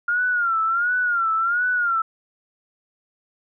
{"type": "tone with vibrato", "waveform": "sine", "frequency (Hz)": 1400, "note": "F6", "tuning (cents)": 4, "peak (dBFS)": -18, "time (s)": [0.08, 2.02], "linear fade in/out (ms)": 5, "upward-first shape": "sine", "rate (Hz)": 1.4, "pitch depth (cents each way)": 110, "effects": []}